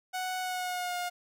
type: tone with pitch glide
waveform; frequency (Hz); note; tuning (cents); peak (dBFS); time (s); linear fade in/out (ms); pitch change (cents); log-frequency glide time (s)
sawtooth; 740 to 712.3; F#5 to F5; 0 to +34; -28; 0.13-1.1; 20; -66; 0.4-0.97
effects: none